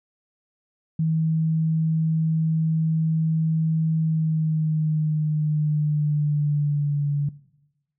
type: tone with pitch glide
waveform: sine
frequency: 160 to 144.2 Hz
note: D#3 to D3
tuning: +49 to -31 cents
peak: -19 dBFS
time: 0.99-7.29 s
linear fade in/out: 5 ms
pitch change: -180 cents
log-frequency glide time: 3.98-7.09 s
effects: noise-tail reverb RT60 1.0 s tail -20 dB re dry